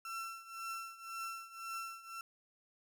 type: tone with tremolo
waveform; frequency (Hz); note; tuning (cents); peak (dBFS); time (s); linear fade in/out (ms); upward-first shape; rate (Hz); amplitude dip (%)
35% pulse; 1347; E6; +37; -37; 0.05-2.21; 2; triangle; 1.9; 85
effects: none